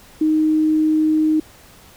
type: tone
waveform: sine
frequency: 311.1 Hz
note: D#4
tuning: in tune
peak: -13 dBFS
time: 0.21-1.4 s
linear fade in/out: 5 ms
effects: pink hiss -46 dBFS RMS until 1.96 s